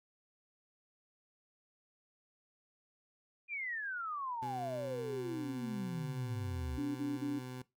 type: exponential sweep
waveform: sine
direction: down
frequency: 2457 to 67 Hz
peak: -37 dBFS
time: 3.48-6.8 s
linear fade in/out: 50 ms
type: tone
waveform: 20% pulse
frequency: 127.1 Hz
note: C3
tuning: 50 cents flat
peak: -38 dBFS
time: 4.42-7.62 s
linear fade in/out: 5 ms
type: tone bursts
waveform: sine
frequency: 287.6 Hz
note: D4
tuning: 36 cents flat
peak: -33 dBFS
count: 3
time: 6.77-7.398 s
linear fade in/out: 20 ms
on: 190 ms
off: 29 ms
effects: noise-tail reverb RT60 0.2 s tail -19 dB re dry